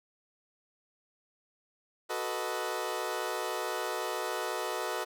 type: chord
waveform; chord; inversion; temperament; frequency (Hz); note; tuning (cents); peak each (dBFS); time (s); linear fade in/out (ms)
20% pulse; B dominant seventh; second; equal; 370 / 440 / 493.9 / 622.3; F#4 / A4 / B4 / D#5; 0 / 0 / 0 / 0; -33; 2.09-5.05; 20
effects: none